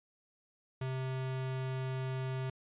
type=tone; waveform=square; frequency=130.81 Hz; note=C3; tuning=in tune; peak=-35 dBFS; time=0.81-2.5 s; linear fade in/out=5 ms; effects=resampled to 8000 Hz